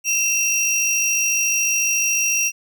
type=tone pair together; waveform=square; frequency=2700 / 5718 Hz; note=E7 / F8; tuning=+41 / +40 cents; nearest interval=octave + minor second; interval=1299 cents; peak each=-21 / -20 dBFS; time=0.04-2.52 s; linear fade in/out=50 ms; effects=none